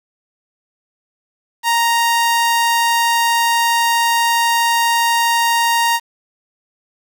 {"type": "tone", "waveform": "sawtooth", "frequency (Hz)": 932.3, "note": "A#5", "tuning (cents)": 0, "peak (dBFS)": -9, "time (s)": [1.63, 6], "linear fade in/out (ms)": 50, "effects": ["7-bit"]}